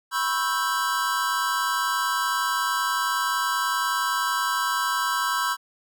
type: chord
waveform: square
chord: C# half-diminished seventh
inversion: third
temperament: equal with one note detuned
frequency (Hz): 987.8 / 1087.8 / 1318.5 / 1568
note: B5 / C#6 / E6 / G6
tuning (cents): 0 / -33 / 0 / 0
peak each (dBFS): -29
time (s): 0.11-5.57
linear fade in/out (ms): 50
effects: none